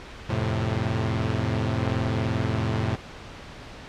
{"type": "chord", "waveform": "sawtooth", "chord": "F major", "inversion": "none", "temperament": "equal", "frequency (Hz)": [87.31, 110, 130.81], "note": ["F2", "A2", "C3"], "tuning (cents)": [0, 0, 0], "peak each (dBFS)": [-26, -22, -25], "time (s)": [0.29, 2.96], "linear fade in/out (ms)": 10, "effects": ["pink hiss -41 dBFS RMS until 3.88 s", "low-pass 4000 Hz 12 dB/octave"]}